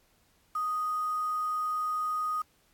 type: tone with quantisation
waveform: sine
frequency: 1244.5 Hz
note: D#6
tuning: in tune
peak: -28 dBFS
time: 0.55-2.42 s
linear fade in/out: 5 ms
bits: 8
effects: pink hiss -67 dBFS RMS until 2.73 s + AAC 64 kbps